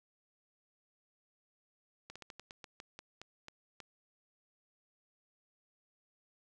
slowing click train, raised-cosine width 0.2 ms, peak -30 dBFS, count 12, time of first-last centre 2.1-3.803 s, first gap 56 ms, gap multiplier 1.19, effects none

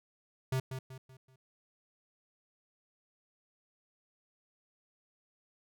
square tone with echo, 130.81 Hz, C3, in tune, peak -30 dBFS, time 0.52-0.6 s, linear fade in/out 5 ms, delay 190 ms, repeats 4, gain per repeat -8 dB, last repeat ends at 1.36 s, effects none

